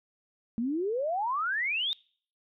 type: exponential sweep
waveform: sine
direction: up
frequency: 220.4 to 3749 Hz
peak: -27 dBFS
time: 0.58-1.93 s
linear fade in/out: 0 ms
effects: noise-tail reverb RT60 0.5 s tail -25 dB re dry